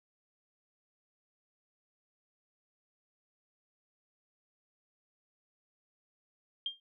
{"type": "tone with exponential decay", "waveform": "sine", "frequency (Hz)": 3200, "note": "G7", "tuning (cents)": 35, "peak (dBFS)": -29, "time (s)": [6.66, 6.8], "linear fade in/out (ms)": 2, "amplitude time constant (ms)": 29, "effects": []}